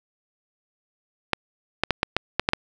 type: clicks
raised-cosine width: 0.3 ms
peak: -3 dBFS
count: 8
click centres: 1.333 / 1.836 / 1.907 / 2.031 / 2.166 / 2.396 / 2.489 / 2.534 s
effects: none